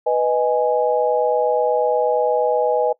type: chord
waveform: sine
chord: G# minor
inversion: first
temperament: equal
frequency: 493.9 / 622.3 / 830.6 Hz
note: B4 / D#5 / G#5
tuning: 0 / 0 / 0 cents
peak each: -18 / -20 / -21 dBFS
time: 0.06-2.93 s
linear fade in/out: 10 ms
effects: noise-tail reverb RT60 0.1 s tail -21 dB re dry